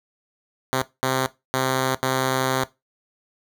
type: tone bursts at uneven times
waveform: 5% pulse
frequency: 131 Hz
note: C3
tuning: 2 cents sharp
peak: -9 dBFS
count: 4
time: 0.73-0.82 / 1.03-1.26 / 1.54-1.95 / 2.03-2.64 s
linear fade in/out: 0 ms
effects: noise-tail reverb RT60 0.2 s tail -17 dB re dry